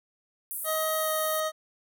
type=band-pass noise; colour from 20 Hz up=pink; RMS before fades=-35 dBFS; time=0.51-1.4 s; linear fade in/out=0 ms; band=9500 to 16000 Hz; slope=48 dB/octave
type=tone with pitch glide; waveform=25% pulse; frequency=631 to 626.6 Hz; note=D#5 to D#5; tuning=+24 to +12 cents; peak=-23 dBFS; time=0.64-1.52 s; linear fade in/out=50 ms; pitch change=-12 cents; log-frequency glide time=0.99-1.09 s
effects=none